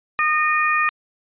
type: harmonic tone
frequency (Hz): 613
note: D#5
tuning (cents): -26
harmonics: 2 / 3 / 4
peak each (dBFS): -19 / -21 / -22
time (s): 0.19-0.89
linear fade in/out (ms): 0
effects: resampled to 8000 Hz